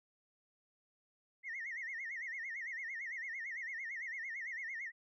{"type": "tone with vibrato", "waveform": "sine", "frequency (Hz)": 1975.5, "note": "B6", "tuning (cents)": 0, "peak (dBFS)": -39, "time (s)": [1.43, 4.92], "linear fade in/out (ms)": 50, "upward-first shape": "sine", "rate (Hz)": 8.9, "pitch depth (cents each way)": 170, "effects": ["tanh soft clip ceiling -36 dBFS"]}